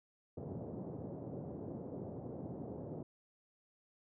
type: band-pass noise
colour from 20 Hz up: pink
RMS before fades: -45 dBFS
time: 0.37-3.03 s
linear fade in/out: 5 ms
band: 100 to 610 Hz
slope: 24 dB/octave
effects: none